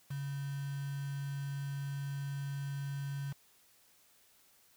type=tone with quantisation; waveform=sine; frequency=139.9 Hz; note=C#3; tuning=16 cents sharp; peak=-36 dBFS; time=0.1-3.33 s; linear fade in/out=10 ms; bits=8; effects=white hiss -66 dBFS RMS until 4.76 s